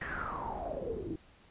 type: noise with low-pass filter sweep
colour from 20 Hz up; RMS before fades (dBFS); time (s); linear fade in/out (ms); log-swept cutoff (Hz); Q
pink; -38; 0.01-1.16; 5; 1900 to 300; 9.2
effects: pink hiss -61 dBFS RMS until 1.5 s + resampled to 8000 Hz